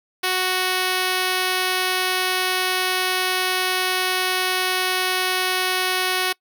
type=tone; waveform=5% pulse; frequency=370 Hz; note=F#4; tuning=in tune; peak=-8 dBFS; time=0.23-6.33 s; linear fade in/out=10 ms; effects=noise-tail reverb RT60 0.1 s tail -24 dB re dry